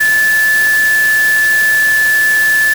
sine tone in noise, 1740 Hz, A6, 20 cents flat, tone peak -8 dBFS, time 0-2.74 s, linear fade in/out 10 ms, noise white, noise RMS -22 dBFS, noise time 0-2.74 s, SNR +11 dB, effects none

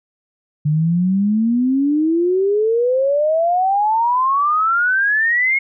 sine exponential sweep, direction up, 146.83 to 2184 Hz, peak -13 dBFS, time 0.65-5.59 s, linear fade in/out 10 ms, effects none

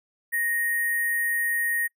sine tone with sample-and-hold, 1870 Hz, A#6, 5 cents sharp, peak -23 dBFS, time 0.32-1.88 s, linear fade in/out 20 ms, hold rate 11025 Hz, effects noise-tail reverb RT60 0.1 s tail -23 dB re dry

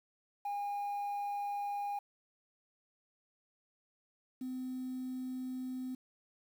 sine tone pair in turn, 813 / 256.1 Hz, G#5 / C4, -37 / -37 cents, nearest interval octave + minor sixth, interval 2000 cents, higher first, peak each -32 / -36 dBFS, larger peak first, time 0.45-1.99 / 4.41-5.95 s, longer neither, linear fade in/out 5 ms, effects tanh soft clip ceiling -34 dBFS + 10-bit

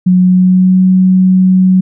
sine tone with pitch glide, 182.4 to 186.02 Hz, F#3 to F#3, -24 to +10 cents, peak -4 dBFS, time 0.06-1.81 s, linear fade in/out 10 ms, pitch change +34 cents, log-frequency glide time 0.2-0.81 s, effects none

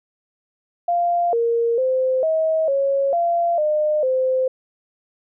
sine tone with pitch steps, 695 / 465.7 / 518 / 638 / 551 / 686 / 607 / 518 Hz, F5 / A#4 / C5 / D#5 / C#5 / F5 / D#5 / C5, -9 / -2 / -17 / +43 / -11 / -31 / -43 / -17 cents, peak -16 dBFS, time 0.88-4.48 s, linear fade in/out 5 ms, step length 450 ms, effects none

